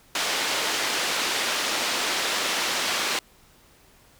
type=band-pass noise; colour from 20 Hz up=white; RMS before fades=-26 dBFS; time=0.15-3.19 s; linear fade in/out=2 ms; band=290 to 4600 Hz; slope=12 dB/octave; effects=pink hiss -56 dBFS RMS until 4.19 s